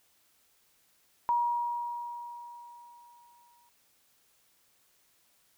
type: tone with exponential decay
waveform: sine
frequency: 954 Hz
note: A#5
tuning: 40 cents sharp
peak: -23 dBFS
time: 1.29-3.69 s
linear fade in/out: 0 ms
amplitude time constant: 520 ms
effects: white hiss -68 dBFS RMS until 5.57 s